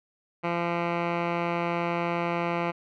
10% pulse tone with low-pass filter, 171.4 Hz, F3, 32 cents flat, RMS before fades -28 dBFS, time 0.43-2.72 s, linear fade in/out 20 ms, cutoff 2000 Hz, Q 2.2, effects none

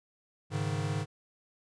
square chord, Ab suspended fourth, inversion none, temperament equal, 103.83 / 138.59 / 155.56 Hz, Ab2 / Db3 / Eb3, 0 / 0 / 0 cents, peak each -35 / -36 / -35 dBFS, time 0.5-1.06 s, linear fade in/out 50 ms, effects resampled to 22050 Hz

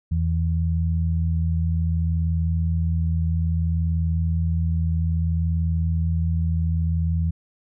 sine tone pair together, 83 / 163.62 Hz, E2 / E3, +12 / -13 cents, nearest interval octave, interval 1175 cents, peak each -20 / -25 dBFS, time 0.11-7.31 s, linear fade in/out 10 ms, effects none

